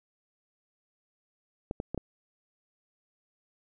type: clicks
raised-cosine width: 2 ms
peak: -19 dBFS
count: 4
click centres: 1.711 / 1.801 / 1.946 / 1.977 s
effects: none